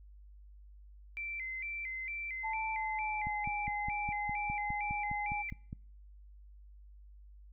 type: tone with vibrato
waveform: sine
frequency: 2197 Hz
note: C#7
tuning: 16 cents flat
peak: -37 dBFS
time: 1.17-5.5 s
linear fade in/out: 0 ms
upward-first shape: square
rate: 2.2 Hz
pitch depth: 110 cents each way
type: tone with pitch glide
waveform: sine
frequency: 880 to 830.6 Hz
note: A5 to G#5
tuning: 0 to 0 cents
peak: -35 dBFS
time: 2.43-5.43 s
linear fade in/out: 20 ms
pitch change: -100 cents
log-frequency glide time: 2.72-3.51 s
type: click train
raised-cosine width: 5 ms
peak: -29 dBFS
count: 13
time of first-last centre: 3.27-5.729 s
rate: 4.88 Hz
effects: noise-tail reverb RT60 0.6 s tail -26 dB re dry + added 50 Hz sine -52 dBFS peak until 7.52 s